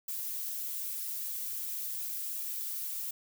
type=noise with flanger; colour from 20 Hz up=violet; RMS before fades=-37 dBFS; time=0.08-3.11 s; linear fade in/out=5 ms; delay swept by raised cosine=1.9 to 5.8 ms; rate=0.85 Hz; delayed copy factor=-0.5; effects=none